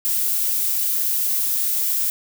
violet noise, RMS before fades -21 dBFS, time 0.05-2.1 s, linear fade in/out 0 ms, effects none

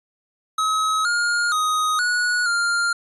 square tone with pitch steps, 1278 / 1420 / 1251 / 1461 / 1399 Hz, D#6 / F6 / D#6 / F#6 / F6, +46 / +28 / +9 / -22 / +3 cents, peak -19 dBFS, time 0.58-2.93 s, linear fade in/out 5 ms, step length 470 ms, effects resampled to 24000 Hz

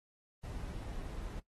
brown noise, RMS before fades -42 dBFS, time 0.43-1.4 s, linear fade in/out 10 ms, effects noise-tail reverb RT60 0.1 s tail -18 dB re dry + AAC 32 kbps

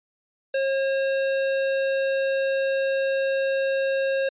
square tone, 540 Hz, C#5, 45 cents flat, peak -22 dBFS, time 0.54-4.29 s, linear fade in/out 5 ms, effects resampled to 8000 Hz

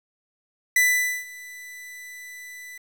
45% pulse tone with ADSR envelope, 1989 Hz, B6, 12 cents sharp, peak -15 dBFS, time 0.76-2.78 s, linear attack 4 ms, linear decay 480 ms, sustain -23 dB, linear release 6 ms, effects 9-bit

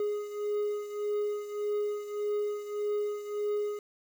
triangle beating tone pair, 415.3 / 417 Hz, G#4 / G#4, 0 / +7 cents, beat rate 1.7 Hz, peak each -29 / -34 dBFS, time 0-3.79 s, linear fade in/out 2 ms, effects 9-bit

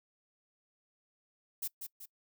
violet noise with echo, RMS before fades -36 dBFS, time 1.62-1.68 s, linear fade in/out 10 ms, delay 190 ms, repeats 2, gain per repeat -6 dB, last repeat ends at 2.06 s, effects noise-tail reverb RT60 0.1 s tail -23 dB re dry

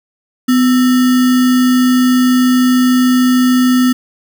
sine tone with sample-and-hold, 251.8 Hz, B3, 34 cents sharp, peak -7 dBFS, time 0.48-3.93 s, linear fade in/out 10 ms, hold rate 1575 Hz, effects none

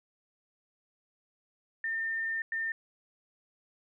sine tone bursts at uneven times, 1808 Hz, A6, 47 cents sharp, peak -30 dBFS, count 2, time 1.84-2.42 / 2.52-2.72 s, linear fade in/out 2 ms, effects none

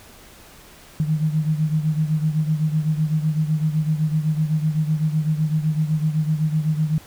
sine beating tone pair, 153.5 / 161.4 Hz, D#3 / E3, -23 / -36 cents, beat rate 7.9 Hz, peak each -19 / -24 dBFS, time 1-6.98 s, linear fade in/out 0 ms, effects pink hiss -46 dBFS RMS until 7.06 s

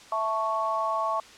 sine chord, A major, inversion second, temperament equal, 659.3 / 880 / 1108.7 Hz, E5 / A5 / C#6, 0 / 0 / 0 cents, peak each -30 / -31 / -27 dBFS, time 0.12-1.2 s, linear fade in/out 2 ms, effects white hiss -49 dBFS RMS until 1.37 s + low-pass 6000 Hz 12 dB/octave

